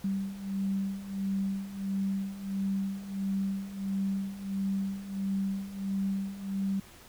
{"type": "beating tone pair", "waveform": "sine", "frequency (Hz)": [194.1, 195.6], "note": ["G3", "G3"], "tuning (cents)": [-17, -4], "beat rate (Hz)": 1.5, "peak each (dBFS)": [-35, -31], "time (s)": [0.04, 6.8], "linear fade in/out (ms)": 5, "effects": ["pink hiss -53 dBFS RMS until 7.08 s"]}